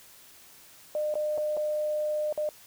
sine tone with dropouts, 605 Hz, D#5, 49 cents flat, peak -26 dBFS, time 0.95-2.49 s, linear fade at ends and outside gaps 1 ms, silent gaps 1.141-1.154 / 1.377-1.381 / 1.568-1.573 / 2.326-2.376 s, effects white hiss -53 dBFS RMS until 2.66 s

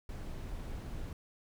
brown noise, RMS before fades -41 dBFS, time 0.09-1.13 s, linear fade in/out 2 ms, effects none

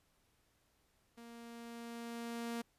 sawtooth tone with level ramp, 233.7 Hz, A#3, 5 cents sharp, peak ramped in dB -48 to -34 dBFS, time 1.17-2.62 s, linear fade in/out 10 ms, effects pink hiss -75 dBFS RMS until 2.78 s + resampled to 32000 Hz

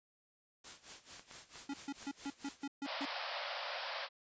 white noise with tremolo, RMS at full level -49 dBFS, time 0.64-2.64 s, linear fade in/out 5 ms, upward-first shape sine, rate 4.5 Hz, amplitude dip 85%
clicks, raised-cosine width 0.3 ms, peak -36 dBFS, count 6, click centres 1.195 / 1.312 / 1.557 / 1.723 / 2.028 / 2.252 s
square tone bursts, 279.8 Hz, C#4, 16 cents sharp, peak -39 dBFS, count 8, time 1.69-3.054 s, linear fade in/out 5 ms, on 48 ms, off 140 ms
pink band-pass noise, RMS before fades -42 dBFS, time 2.84-4.09 s, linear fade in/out 50 ms, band 530 to 5200 Hz, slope 96 dB/octave
effects resampled to 16000 Hz

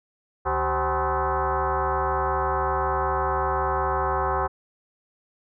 sine tone with frequency modulation, 156.7 Hz, D#3, 13 cents sharp, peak -21 dBFS, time 0.45-4.48 s, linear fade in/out 20 ms, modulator 228 Hz, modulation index 5.2, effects none

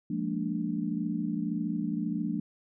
sine chord, Bb dominant seventh, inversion second, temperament equal with one note detuned, 174.61 / 207.7 / 229.5 / 293.7 Hz, F3 / Ab3 / Bb3 / D4, 0 / 0 / -27 / 0 cents, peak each -34 dBFS, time 0.1-2.4 s, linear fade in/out 5 ms, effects none

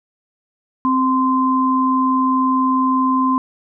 sine tone pair together, 261.7 / 1037 Hz, C4 / C6, 0 / -16 cents, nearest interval 2 octaves, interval 2384 cents, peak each -16 dBFS, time 0.85-3.38 s, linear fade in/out 0 ms, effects none

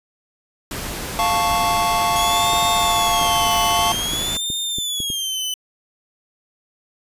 pink noise, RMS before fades -28 dBFS, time 0.71-4.37 s, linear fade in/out 2 ms
square chord, F augmented, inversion none, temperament equal, 698.5 / 880 / 1108.7 Hz, F5 / A5 / C#6, 0 / 0 / 0 cents, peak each -22 dBFS, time 1.19-3.92 s, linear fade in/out 0 ms
sawtooth tone with vibrato, 3312 Hz, G#7, 5 cents flat, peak -19 dBFS, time 2.16-5.54 s, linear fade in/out 2 ms, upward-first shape sine, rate 0.52 Hz, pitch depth 160 cents each way
clicks, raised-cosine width 3 ms, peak -18 dBFS, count 10, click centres 2.534 / 3.214 / 3.468 / 3.792 / 3.945 / 4.135 / 4.502 / 4.785 / 5.003 / 5.102 s
effects resampled to 32000 Hz

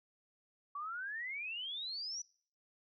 sine exponential sweep, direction up, 1124 to 5970 Hz, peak -39 dBFS, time 0.75-2.22 s, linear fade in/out 5 ms, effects noise-tail reverb RT60 0.5 s tail -23 dB re dry

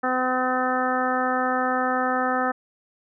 harmonic tone, 254.9 Hz, C4, 45 cents flat, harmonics 1 / 2 / 3 / 4 / 5 / 6 / 7, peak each -28 / -28 / -26 / -34 / -26 / -32 / -31 dBFS, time 0.03-2.52 s, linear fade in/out 10 ms, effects none

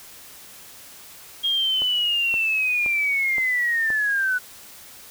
sine linear sweep, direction down, 3259 to 1474 Hz, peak -19 dBFS, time 1.43-4.39 s, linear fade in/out 20 ms
click train, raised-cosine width 1 ms, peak -21 dBFS, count 5, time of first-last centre 1.82-3.903 s, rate 1.92 Hz
effects white hiss -44 dBFS RMS until 5.1 s

